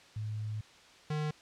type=tone pair in turn; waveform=sine / square; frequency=107.4 / 151.89 Hz; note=A2 / D#3; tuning=-41 / -41 cents; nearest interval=tritone; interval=600 cents; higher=second; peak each=-34 / -32 dBFS; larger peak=second; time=0.16-0.61 / 1.1-1.31 s; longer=first; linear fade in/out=5 ms; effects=white hiss -57 dBFS RMS until 1.41 s + low-pass 5000 Hz 12 dB/octave